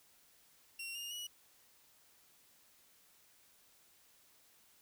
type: tone with pitch steps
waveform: sawtooth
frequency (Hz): 2741 / 2829 / 2921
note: F7 / F7 / F#7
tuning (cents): -33 / +22 / -23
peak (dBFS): -39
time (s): 0.79-1.27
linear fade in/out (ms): 5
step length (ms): 160
effects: white hiss -67 dBFS RMS until 4.81 s